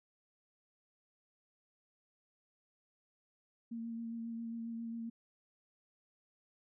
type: tone with vibrato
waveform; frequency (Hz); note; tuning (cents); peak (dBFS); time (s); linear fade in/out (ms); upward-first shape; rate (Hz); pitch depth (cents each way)
sine; 230; A#3; -23; -39; 3.71-5.1; 10; sine; 7.4; 17
effects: none